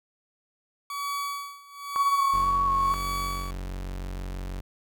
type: tone with tremolo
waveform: 40% pulse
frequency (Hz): 1136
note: C#6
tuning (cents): +42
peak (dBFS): -27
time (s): 0.9-3.51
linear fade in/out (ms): 2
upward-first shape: sine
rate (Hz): 1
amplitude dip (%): 90
type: tone with vibrato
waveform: sine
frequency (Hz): 1108.7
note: C#6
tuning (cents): 0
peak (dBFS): -21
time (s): 1.96-2.94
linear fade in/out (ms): 0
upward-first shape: square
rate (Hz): 2.1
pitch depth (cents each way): 18
type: tone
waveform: 40% pulse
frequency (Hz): 46.21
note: F#1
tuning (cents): -1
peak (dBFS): -31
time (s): 2.33-4.61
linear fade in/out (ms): 10
effects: none